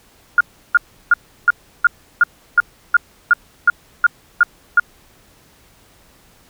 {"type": "tone bursts", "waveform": "sine", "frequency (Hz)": 1417, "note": "F6", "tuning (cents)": 25, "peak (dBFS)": -6, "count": 13, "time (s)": [0.38, 4.798], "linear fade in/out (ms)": 2, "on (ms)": 26, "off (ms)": 340, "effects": ["pink hiss -51 dBFS RMS until 6.49 s"]}